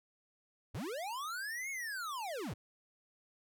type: linear two-way sweep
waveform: square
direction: up then down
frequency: 66.7 to 2217 to 66.7 Hz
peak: -39 dBFS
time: 0.74-2.54 s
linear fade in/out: 10 ms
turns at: 1.7 s
effects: none